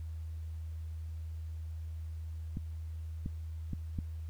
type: clicks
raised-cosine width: 5 ms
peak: -23 dBFS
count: 4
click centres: 2.571 / 3.261 / 3.733 / 3.988 s
effects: added 80 Hz sine -38 dBFS peak until 4.29 s + pink hiss -66 dBFS RMS until 4.29 s